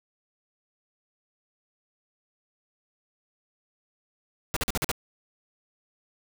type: noise bursts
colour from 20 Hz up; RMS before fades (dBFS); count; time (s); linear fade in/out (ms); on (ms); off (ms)
pink; -27; 6; 4.54-4.915; 0; 25; 45
effects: none